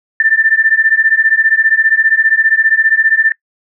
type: beating tone pair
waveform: sine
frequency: 1773 / 1788 Hz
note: A6 / A6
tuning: +13 / +27 cents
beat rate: 15 Hz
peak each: -11 dBFS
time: 0.2-3.32 s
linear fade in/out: 2 ms
effects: noise-tail reverb RT60 0.1 s tail -23 dB re dry